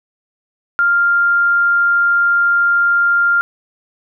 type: tone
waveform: sine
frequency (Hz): 1396.9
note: F6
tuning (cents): 0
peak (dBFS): -10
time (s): 0.79-3.41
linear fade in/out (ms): 0
effects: none